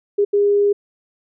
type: tone bursts at uneven times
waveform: sine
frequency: 407.1 Hz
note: G#4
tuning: 35 cents flat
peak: -12 dBFS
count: 2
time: 0.18-0.25 / 0.33-0.73 s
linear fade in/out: 10 ms
effects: none